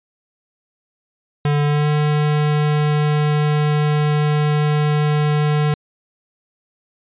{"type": "tone with pitch glide", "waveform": "square", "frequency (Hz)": [146.5, 149.58], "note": ["D3", "D3"], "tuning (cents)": [-4, 32], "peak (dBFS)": -15, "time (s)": [1.45, 5.74], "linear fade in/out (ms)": 2, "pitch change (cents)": 36, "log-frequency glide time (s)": [1.64, 1.88], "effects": ["resampled to 8000 Hz"]}